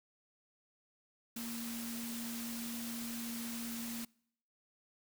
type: tone in noise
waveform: sine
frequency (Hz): 233.1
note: A#3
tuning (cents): 0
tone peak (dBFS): -41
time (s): 1.36-4.05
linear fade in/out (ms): 5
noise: white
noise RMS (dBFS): -45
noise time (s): 1.36-4.05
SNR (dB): +1
effects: noise-tail reverb RT60 0.7 s tail -26 dB re dry